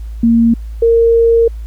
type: tone pair in turn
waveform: sine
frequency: 231 / 461.2 Hz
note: A#3 / A#4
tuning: -16 / -19 cents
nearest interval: octave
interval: 1197 cents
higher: second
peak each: -6 dBFS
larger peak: neither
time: 0.23-0.54 / 0.82-1.48 s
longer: second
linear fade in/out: 5 ms
effects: added 55 Hz sine -22 dBFS peak until 1.66 s + pink hiss -50 dBFS RMS until 1.66 s